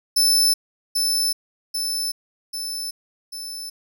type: tone with echo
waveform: sawtooth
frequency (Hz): 5274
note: E8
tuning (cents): 0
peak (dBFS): -12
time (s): 0.16-0.54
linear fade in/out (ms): 10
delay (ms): 790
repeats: 4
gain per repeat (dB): -4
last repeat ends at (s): 3.7
effects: none